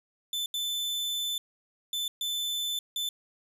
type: tone bursts at uneven times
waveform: 40% pulse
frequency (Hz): 3520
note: A7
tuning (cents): 0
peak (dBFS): -28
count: 5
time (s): 0.33-0.46 / 0.54-1.38 / 1.93-2.08 / 2.21-2.79 / 2.96-3.09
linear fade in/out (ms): 2
effects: none